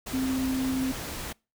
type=tone in noise; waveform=sine; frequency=261.6 Hz; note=C4; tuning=in tune; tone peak=-25 dBFS; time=0.13-0.92 s; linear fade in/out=10 ms; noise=pink; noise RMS=-36 dBFS; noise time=0.06-1.33 s; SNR=+8 dB; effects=noise-tail reverb RT60 0.3 s tail -26 dB re dry